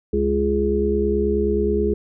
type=harmonic tone; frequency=69.4 Hz; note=C#2; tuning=3 cents sharp; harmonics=1 / 3 / 5 / 6; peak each=-24 / -24 / -24 / -20 dBFS; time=0.13-1.94 s; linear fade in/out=5 ms; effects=none